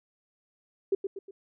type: tone with echo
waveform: sine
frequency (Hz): 391.2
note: G4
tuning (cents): -4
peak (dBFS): -21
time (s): 0.92-0.95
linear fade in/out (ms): 5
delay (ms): 120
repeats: 3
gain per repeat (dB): -7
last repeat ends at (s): 1.31
effects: none